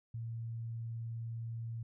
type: tone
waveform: sine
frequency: 114.9 Hz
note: A#2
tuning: 25 cents flat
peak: -38 dBFS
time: 0.14-1.83 s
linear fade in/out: 5 ms
effects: none